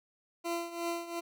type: tone with tremolo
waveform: 20% pulse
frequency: 340.3 Hz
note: F4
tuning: 45 cents flat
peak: -26 dBFS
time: 0.44-1.21 s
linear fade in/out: 20 ms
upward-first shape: triangle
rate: 2.8 Hz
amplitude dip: 80%
effects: none